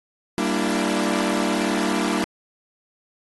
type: chord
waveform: sawtooth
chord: E half-diminished seventh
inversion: first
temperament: equal with one note detuned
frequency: 196 / 233.1 / 293.7 / 334.8 Hz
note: G3 / Bb3 / D4 / E4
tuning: 0 / 0 / 0 / +27 cents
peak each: -22 dBFS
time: 0.38-2.24 s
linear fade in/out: 0 ms
effects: AAC 32 kbps